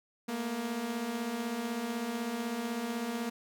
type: beating tone pair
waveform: sawtooth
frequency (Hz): 220 / 236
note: A3 / A#3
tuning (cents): 0 / +22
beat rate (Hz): 16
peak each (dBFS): -36 / -30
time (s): 0.28-3.3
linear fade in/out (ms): 10
effects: none